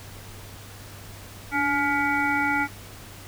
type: harmonic tone with a mistuned harmonic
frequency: 282.3 Hz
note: C#4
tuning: 32 cents sharp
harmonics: 1 / 3 / 5 / 7 / 8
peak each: -28 / -26 / -26 / -29 / -29 dBFS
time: 1.51-2.68 s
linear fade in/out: 50 ms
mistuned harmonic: 1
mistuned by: +43 cents
effects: added 99 Hz sine -44 dBFS peak until 3.27 s + pink hiss -44 dBFS RMS until 3.27 s